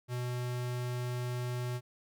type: tone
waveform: square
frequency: 123.47 Hz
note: B2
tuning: in tune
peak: -34 dBFS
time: 0.08-1.81 s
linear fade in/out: 50 ms
effects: none